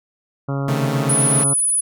harmonic tone, 138.59 Hz, C#3, in tune, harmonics 1 / 2 / 3 / 4 / 5 / 6 / 7 / 8 / 9 / 10, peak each -21 / -27 / -32 / -31 / -35 / -38 / -39 / -38 / -37 / -38 dBFS, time 0.48-1.54 s, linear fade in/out 10 ms
sawtooth chord, A diminished, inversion first, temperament equal, 130.81 / 155.56 / 220 Hz, C3 / Eb3 / A3, 0 / 0 / 0 cents, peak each -21 dBFS, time 0.68-1.44 s, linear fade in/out 5 ms
sine tone, 9910 Hz, D#9, 8 cents flat, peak -15 dBFS, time 1.09-1.81 s, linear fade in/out 10 ms
effects none

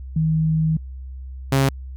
sine / sawtooth tone pair in turn, 158.6 / 135.71 Hz, D#3 / C#3, +33 / -36 cents, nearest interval minor third, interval 269 cents, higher first, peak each -16 / -11 dBFS, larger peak second, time 0.16-0.77 / 1.52-1.69 s, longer first, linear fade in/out 5 ms, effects added 65 Hz sine -31 dBFS peak until 1.96 s

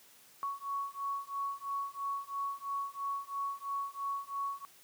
sine beating tone pair, 1113 / 1116 Hz, C#6 / C#6, +7 / +11 cents, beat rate 3 Hz, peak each -38 / -38 dBFS, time 0.43-4.65 s, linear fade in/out 0 ms, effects white hiss -60 dBFS RMS until 4.83 s + high-pass 100 Hz 12 dB/octave

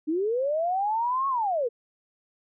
sine linear two-way sweep, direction up then down, 293.7 to 1108.7 to 442.2 Hz, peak -23 dBFS, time 0.07-1.69 s, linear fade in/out 20 ms, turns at 1.28 s, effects none

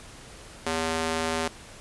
square tone with high-pass filter, 81 Hz, E2, 30 cents flat, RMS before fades -28 dBFS, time 0.66-1.48 s, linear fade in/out 5 ms, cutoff 340 Hz, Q 0.59, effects pink hiss -46 dBFS RMS until 1.8 s + resampled to 24000 Hz

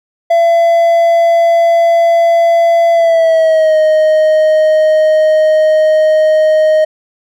triangle tone with pitch glide, 675 to 622.6 Hz, E5 to D#5, +41 to +1 cents, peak -4 dBFS, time 0.3-6.85 s, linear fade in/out 10 ms, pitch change -140 cents, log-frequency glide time 2.93-3.77 s, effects none

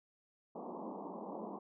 pink band-pass noise, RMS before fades -45 dBFS, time 0.55-1.59 s, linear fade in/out 5 ms, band 180 to 1100 Hz, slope 96 dB/octave, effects none

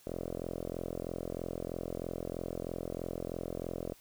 5% pulse tone with low-pass filter, 43.11 Hz, F1, 22 cents flat, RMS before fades -39 dBFS, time 0.07-3.94 s, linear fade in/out 0 ms, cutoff 610 Hz, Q 2.5, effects white hiss -61 dBFS RMS until 4 s

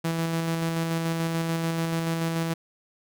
sawtooth tone with tremolo, 164.81 Hz, E3, in tune, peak -20 dBFS, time 0.04-2.54 s, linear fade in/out 10 ms, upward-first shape square, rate 6.9 Hz, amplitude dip 25%, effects none

